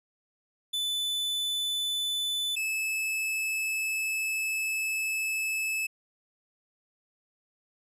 45% pulse tone pair in turn, 3500 / 2607 Hz, A7 / E7, -10 / -20 cents, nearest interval perfect fourth, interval 510 cents, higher first, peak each -28 dBFS, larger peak neither, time 0.73-2.56 / 2.56-5.87 s, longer second, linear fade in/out 10 ms, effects resampled to 32000 Hz

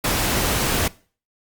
pink noise, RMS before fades -21 dBFS, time 0.04-0.88 s, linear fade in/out 5 ms, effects noise-tail reverb RT60 0.4 s tail -21 dB re dry + Opus 48 kbps

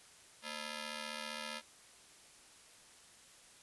5% pulse ring-modulated tone, 377.2 Hz, F#4, 33 cents sharp, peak -27 dBFS, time 0.42-1.62 s, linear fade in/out 50 ms, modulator 151 Hz, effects white hiss -60 dBFS RMS until 3.62 s + resampled to 24000 Hz

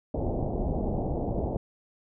pink low-pass noise, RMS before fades -29 dBFS, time 0.14-1.57 s, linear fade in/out 2 ms, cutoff 780 Hz, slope 48 dB/octave, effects none

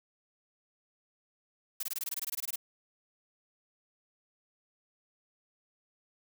blue noise bursts, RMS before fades -35 dBFS, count 15, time 1.8-2.559 s, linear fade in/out 5 ms, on 31 ms, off 21 ms, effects none

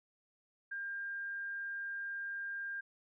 sine tone, 1601 Hz, G6, 36 cents sharp, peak -38 dBFS, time 0.71-2.81 s, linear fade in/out 10 ms, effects none

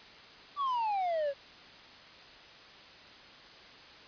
triangle exponential sweep, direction down, 1179 to 541 Hz, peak -27 dBFS, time 0.56-1.34 s, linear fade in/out 50 ms, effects white hiss -52 dBFS RMS until 4.07 s + resampled to 11025 Hz

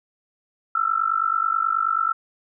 sine tone with amplitude modulation, 1331 Hz, E6, 16 cents sharp, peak -15 dBFS, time 0.75-2.13 s, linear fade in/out 5 ms, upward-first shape sine, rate 49.3 Hz, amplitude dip 90%, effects none

